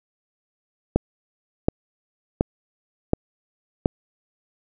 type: click train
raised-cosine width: 2 ms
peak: -3 dBFS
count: 5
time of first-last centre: 0.96-3.859 s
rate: 1.38 Hz
effects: none